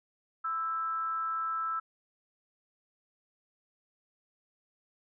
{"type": "tone with frequency modulation", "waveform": "sine", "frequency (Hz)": 1318.5, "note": "E6", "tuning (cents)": 0, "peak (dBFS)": -30, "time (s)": [0.44, 1.8], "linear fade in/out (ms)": 10, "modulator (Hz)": 294, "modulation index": 0.29, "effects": []}